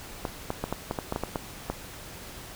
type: clicks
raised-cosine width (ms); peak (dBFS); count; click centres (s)
1; -14; 11; 0.252 / 0.504 / 0.64 / 0.726 / 0.911 / 0.988 / 1.124 / 1.161 / 1.236 / 1.358 / 1.7
effects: pink hiss -43 dBFS RMS until 2.55 s